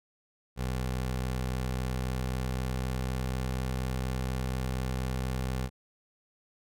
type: tone with pitch glide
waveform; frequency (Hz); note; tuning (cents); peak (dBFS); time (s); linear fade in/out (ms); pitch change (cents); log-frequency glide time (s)
20% pulse; 63.6 to 64.19; C2 to C2; -48 to -32; -25; 0.56-5.7; 50; +16; 1.57-3.54
effects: none